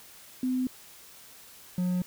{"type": "tone pair in turn", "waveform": ["sine", "triangle"], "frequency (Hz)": [255.2, 180.45], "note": ["C4", "F#3"], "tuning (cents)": [-43, -43], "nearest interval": "tritone", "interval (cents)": 600, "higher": "first", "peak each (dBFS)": [-25, -23], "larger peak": "second", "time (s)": [[0.43, 0.67], [1.78, 2.02]], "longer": "neither", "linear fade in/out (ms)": 2, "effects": ["white hiss -51 dBFS RMS until 2.06 s"]}